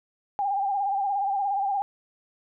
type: tone with vibrato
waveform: sine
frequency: 796 Hz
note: G5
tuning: 26 cents sharp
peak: -23 dBFS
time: 0.39-1.82 s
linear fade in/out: 0 ms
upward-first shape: sine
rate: 17 Hz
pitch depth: 60 cents each way
effects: none